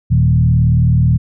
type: tone with frequency modulation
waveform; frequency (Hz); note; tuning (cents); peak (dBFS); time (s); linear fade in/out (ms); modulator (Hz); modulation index
sine; 120.5; B2; -42; -8; 0.1-1.18; 20; 38.7; 1.1
effects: none